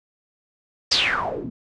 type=noise with low-pass filter sweep; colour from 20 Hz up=white; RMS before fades=-23 dBFS; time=0.91-1.5 s; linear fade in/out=10 ms; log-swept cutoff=5300 to 210 Hz; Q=7.3; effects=resampled to 22050 Hz